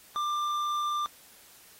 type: tone with hard clipping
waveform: sine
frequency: 1189 Hz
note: D6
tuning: 21 cents sharp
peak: -29 dBFS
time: 0.16-1.06 s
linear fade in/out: 0 ms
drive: 8 dB
effects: white hiss -55 dBFS RMS until 1.79 s + AAC 48 kbps